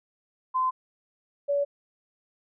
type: tone pair in turn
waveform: sine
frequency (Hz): 1030 / 569.3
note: C6 / C#5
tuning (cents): -28 / +46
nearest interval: minor seventh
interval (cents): 1026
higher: first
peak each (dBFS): -22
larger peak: neither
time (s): 0.54-0.71 / 1.48-1.65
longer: neither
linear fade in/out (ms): 20
effects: none